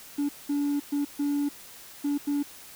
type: tone bursts at uneven times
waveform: triangle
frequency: 287.3 Hz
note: D4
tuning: 38 cents flat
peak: -21 dBFS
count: 6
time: 0.18-0.29 / 0.49-0.8 / 0.92-1.05 / 1.19-1.49 / 2.04-2.18 / 2.27-2.43 s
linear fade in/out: 10 ms
effects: tanh soft clip ceiling -19 dBFS + white hiss -47 dBFS RMS until 2.75 s